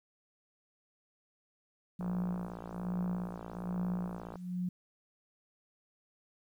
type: tone with tremolo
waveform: sine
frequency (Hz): 180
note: F#3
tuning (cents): -47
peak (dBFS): -31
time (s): 1.99-4.69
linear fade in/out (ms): 5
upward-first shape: sine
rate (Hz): 1.2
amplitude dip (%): 90
type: click train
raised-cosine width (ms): 1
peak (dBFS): -29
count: 135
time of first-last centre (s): 2.01-4.357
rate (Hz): 57.1
effects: 11-bit